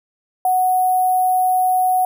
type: tone with sample-and-hold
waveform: sine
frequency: 740 Hz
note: F#5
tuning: in tune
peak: -13 dBFS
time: 0.45-2.05 s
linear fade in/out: 2 ms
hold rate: 11025 Hz
effects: none